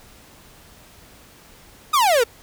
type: exponential sweep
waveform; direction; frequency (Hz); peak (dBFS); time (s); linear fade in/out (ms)
45% pulse; down; 1276 to 441.7; -14; 1.93-2.24; 10
effects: pink hiss -48 dBFS RMS until 2.42 s